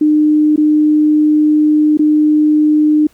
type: tone with dropouts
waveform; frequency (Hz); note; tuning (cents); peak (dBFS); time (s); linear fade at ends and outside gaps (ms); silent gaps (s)
sine; 303.3; D#4; -44; -7; 0.01-3.07; 5; 0.561-0.577 / 1.973-1.992
effects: pink hiss -52 dBFS RMS until 3.13 s